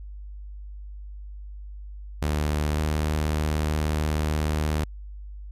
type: tone pair in turn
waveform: sawtooth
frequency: 75.3 / 76.57 Hz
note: D2 / D#2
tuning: +44 / -27 cents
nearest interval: unison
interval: 29 cents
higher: second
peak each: -19 dBFS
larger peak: neither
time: 2.22-2.79 / 2.79-4.84 s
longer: second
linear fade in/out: 0 ms
effects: added 50 Hz sine -36 dBFS peak until 5.51 s + resampled to 32000 Hz